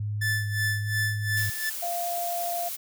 sine tone with vibrato, 103.83 Hz, G#2, in tune, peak -27 dBFS, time 0-1.5 s, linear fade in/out 5 ms, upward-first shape square, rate 1.2 Hz, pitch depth 12 cents each way
45% pulse tone with tremolo, 1751 Hz, A6, 9 cents flat, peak -24 dBFS, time 0.21-1.7 s, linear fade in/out 10 ms, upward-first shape sine, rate 2.8 Hz, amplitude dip 80%
blue noise, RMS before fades -34 dBFS, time 1.36-2.77 s, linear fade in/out 20 ms
sine tone, 694 Hz, F5, 11 cents flat, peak -28 dBFS, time 1.82-2.69 s, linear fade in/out 10 ms
effects none

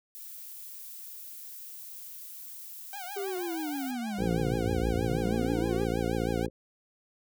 violet noise, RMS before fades -44 dBFS, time 0.15-3.91 s, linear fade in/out 0 ms
sawtooth tone with vibrato, 764 Hz, G5, 45 cents flat, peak -35 dBFS, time 2.93-6.46 s, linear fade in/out 2 ms, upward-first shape triangle, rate 6.3 Hz, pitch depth 160 cents each way
triangle linear two-way sweep, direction down then up, 406.4 to 55.1 to 406.4 Hz, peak -30 dBFS, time 3.16-5.85 s, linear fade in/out 10 ms, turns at 4.89 s
harmonic tone, 57.1 Hz, A#1, 35 cents flat, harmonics 1 / 2 / 3 / 4 / 5 / 6 / 7 / 8 / 9, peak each -36 / -36 / -36 / -36 / -36 / -36 / -36 / -36 / -36 dBFS, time 4.17-6.5 s, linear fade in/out 50 ms
effects none

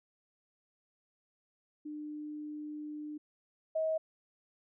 sine tone pair in turn, 300.2 / 636.1 Hz, D4 / D#5, +38 / +38 cents, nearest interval octave + minor second, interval 1300 cents, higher second, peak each -39 / -29 dBFS, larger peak second, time 1.85-3.18 / 3.75-3.98 s, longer first, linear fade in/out 10 ms, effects none

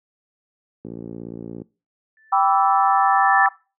click train, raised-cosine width 3 ms, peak -17 dBFS, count 45, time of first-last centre 0.85-1.618 s, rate 57.3 Hz
sine tone with exponential growth, 1760 Hz, A6, in tune, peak -15 dBFS, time 2.17-3.46 s, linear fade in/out 1 ms, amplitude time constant 280 ms
sine chord, E minor seventh, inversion first, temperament equal with one note detuned, 784 / 987.8 / 1157.8 / 1318.5 Hz, G5 / B5 / D6 / E6, 0 / 0 / -25 / 0 cents, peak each -17 / -22 / -21 / -21 dBFS, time 2.32-3.49 s, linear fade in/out 10 ms
effects noise-tail reverb RT60 0.3 s tail -21 dB re dry + high-pass 200 Hz 12 dB/octave

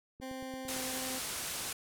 click train, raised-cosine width 3 ms, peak -37 dBFS, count 6, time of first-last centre 0.2-0.765 s, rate 8.85 Hz
20% pulse tone with pitch glide, 261.6 to 259.3 Hz, C4 to C4, 0 to -15 cents, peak -35 dBFS, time 0.21-1.2 s, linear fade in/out 20 ms, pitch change -15 cents, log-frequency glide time 0.71-0.78 s
white low-pass noise, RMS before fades -39 dBFS, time 0.68-1.73 s, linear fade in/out 5 ms, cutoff 12000 Hz, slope 24 dB/octave
effects none

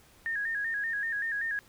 sine tone with vibrato, 1738 Hz, A6, 22 cents flat, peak -29 dBFS, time 0.26-1.59 s, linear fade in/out 0 ms, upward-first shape square, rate 5.2 Hz, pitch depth 81 cents each way, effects pink hiss -59 dBFS RMS until 1.68 s

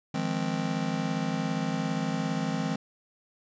square chord, F minor seventh, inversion third, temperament just, 157.15 / 174.61 / 209.5 / 261.9 Hz, Eb3 / F3 / Ab3 / C4, +18 / 0 / +15 / +2 cents, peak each -34 dBFS, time 0.14-2.76 s, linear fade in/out 5 ms, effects resampled to 16000 Hz

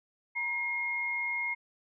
sine tone pair together, 954 / 2142 Hz, A#5 / C7, +40 / +40 cents, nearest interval octave + major second, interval 1400 cents, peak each -40 / -30 dBFS, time 0.35-1.55 s, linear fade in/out 20 ms, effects none

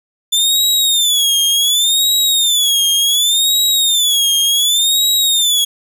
sawtooth tone with vibrato, 3520 Hz, A7, in tune, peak -8 dBFS, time 0.32-5.65 s, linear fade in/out 10 ms, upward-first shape sine, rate 0.68 Hz, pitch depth 150 cents each way, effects none

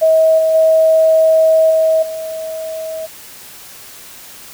sine tone with level steps, 640 Hz, D#5, 49 cents sharp, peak -7 / -10 / -7 / -9 / -21 dBFS, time 0.01-3.07 s, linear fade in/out 20 ms, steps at 0.38 / 0.54 / 1.7 / 2.02 s, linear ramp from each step 10 ms, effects white hiss -36 dBFS RMS until 4.53 s

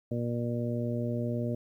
harmonic tone, 119.2 Hz, A#2, 39 cents sharp, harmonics 1 / 2 / 3 / 4 / 5, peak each -32 / -33 / -39 / -39 / -38 dBFS, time 0.11-1.55 s, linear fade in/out 5 ms, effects 11-bit

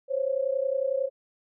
sine tone pair together, 522 / 553 Hz, C5 / C#5, -4 / -4 cents, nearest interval minor second, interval 100 cents, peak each -27 dBFS, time 0.08-1.1 s, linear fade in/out 50 ms, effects none

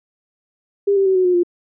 sine tone with pitch steps, 401.2 / 390.5 / 380 / 369.8 / 359.9 / 350.3 Hz, G4 / G4 / F#4 / F#4 / F#4 / F4, +40 / -7 / +46 / -1 / -48 / +5 cents, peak -12 dBFS, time 0.87-1.434 s, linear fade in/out 10 ms, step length 94 ms, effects none

